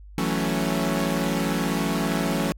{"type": "chord", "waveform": "sawtooth", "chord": "F# minor seventh", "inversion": "third", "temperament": "equal", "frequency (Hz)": [164.81, 185, 220, 277.2], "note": ["E3", "F#3", "A3", "C#4"], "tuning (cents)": [0, 0, 0, 0], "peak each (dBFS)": -24, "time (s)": [0.18, 2.52], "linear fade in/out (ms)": 0, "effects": ["added 50 Hz sine -41 dBFS peak until 2.57 s", "AAC 64 kbps"]}